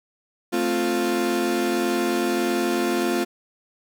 35% pulse chord, F major, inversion first, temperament equal, 220 / 261.6 / 349.2 Hz, A3 / C4 / F4, 0 / 0 / 0 cents, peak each -26 / -25 / -21 dBFS, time 0.52-3.25 s, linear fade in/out 20 ms, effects none

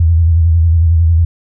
sine tone with vibrato, 82.7 Hz, E2, 6 cents sharp, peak -6 dBFS, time 0-1.25 s, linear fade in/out 5 ms, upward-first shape square, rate 11 Hz, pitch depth 54 cents each way, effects none

